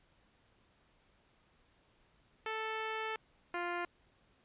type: tone pair in turn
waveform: 10% pulse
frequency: 440 / 349.2 Hz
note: A4 / F4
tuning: 0 / 0 cents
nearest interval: major third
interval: 400 cents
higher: first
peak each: -28 / -27 dBFS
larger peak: second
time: 2.46-3.16 / 3.54-3.85 s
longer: first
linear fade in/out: 2 ms
effects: pink hiss -70 dBFS RMS until 4.44 s + resampled to 8000 Hz